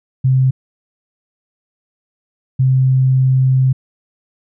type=tone pair in turn; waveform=sine; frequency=130.81 / 130.81 Hz; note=C3 / C3; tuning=0 / 0 cents; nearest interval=unison; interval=0 cents; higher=neither; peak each=-9 dBFS; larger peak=neither; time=0.24-0.51 / 2.59-3.73 s; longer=second; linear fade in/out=10 ms; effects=none